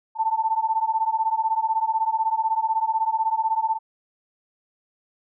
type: beating tone pair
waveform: sine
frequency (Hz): 880 / 896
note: A5 / A5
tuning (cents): 0 / +31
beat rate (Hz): 16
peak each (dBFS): -23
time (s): 0.15-3.79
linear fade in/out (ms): 50
effects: none